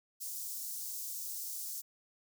white high-pass noise, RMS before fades -41 dBFS, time 0.2-1.82 s, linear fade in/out 20 ms, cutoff 5400 Hz, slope 24 dB/octave, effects none

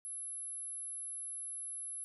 sine tone, 11000 Hz, F9, 27 cents flat, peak -40 dBFS, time 0.05-2.04 s, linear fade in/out 0 ms, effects none

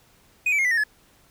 triangle tone with pitch steps, 2489 / 2309 / 2142 / 1987 / 1843.2 / 1709.9 Hz, D#7 / D7 / C7 / B6 / A#6 / A6, 0 / -30 / +40 / +10 / -20 / -50 cents, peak -17 dBFS, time 0.46-0.838 s, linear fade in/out 5 ms, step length 63 ms, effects pink hiss -58 dBFS RMS until 1.3 s

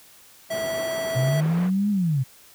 pink band-pass noise, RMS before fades -36 dBFS, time 0.49-1.71 s, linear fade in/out 50 ms, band 180 to 1700 Hz, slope 12 dB/octave
square tone, 654 Hz, E5, 14 cents flat, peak -26 dBFS, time 0.5-1.41 s, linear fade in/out 10 ms
sine linear two-way sweep, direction up then down, 123 to 210 to 123 Hz, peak -19 dBFS, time 1.15-2.24 s, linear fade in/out 20 ms, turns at 1.9 s
effects white hiss -51 dBFS RMS until 2.54 s

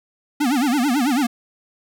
square tone with vibrato, 266.1 Hz, C4, 29 cents sharp, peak -17 dBFS, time 0.4-1.27 s, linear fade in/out 10 ms, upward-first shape sine, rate 9.1 Hz, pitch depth 220 cents each way, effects none

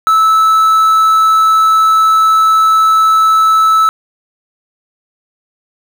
triangle tone with quantisation, 1308 Hz, E6, 14 cents flat, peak -4 dBFS, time 0.07-3.89 s, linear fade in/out 0 ms, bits 5, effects none

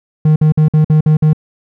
triangle tone bursts, 154.3 Hz, D#3, 14 cents flat, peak -4 dBFS, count 7, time 0.25-1.332 s, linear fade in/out 5 ms, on 110 ms, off 52 ms, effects none

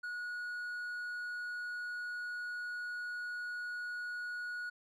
sine tone with hard clipping, 1456 Hz, F#6, 28 cents flat, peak -39 dBFS, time 0.03-4.7 s, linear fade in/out 10 ms, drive 3 dB, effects none

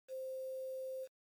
sine tone with quantisation, 523.3 Hz, C5, in tune, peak -40 dBFS, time 0.08-1.08 s, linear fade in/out 50 ms, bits 10, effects MP3 96 kbps

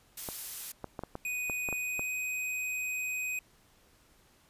blue noise, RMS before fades -39 dBFS, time 0.17-0.72 s, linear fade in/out 5 ms
clicks, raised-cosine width 1 ms, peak -23 dBFS, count 9, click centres 0.288 / 0.843 / 0.992 / 1.036 / 1.154 / 1.498 / 1.688 / 1.727 / 1.994 s
square tone with pitch glide, 2489 to 2506 Hz, D#7 to D#7, 0 to +12 cents, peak -33 dBFS, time 1.25-3.39 s, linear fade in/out 2 ms, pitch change +12 cents, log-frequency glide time 1.76-2.09 s
effects pink hiss -64 dBFS RMS until 4.49 s + resampled to 32000 Hz

